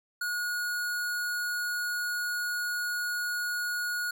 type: tone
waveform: square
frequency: 1448 Hz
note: F#6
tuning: 38 cents flat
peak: -30 dBFS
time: 0.21-4.11 s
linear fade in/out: 5 ms
effects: none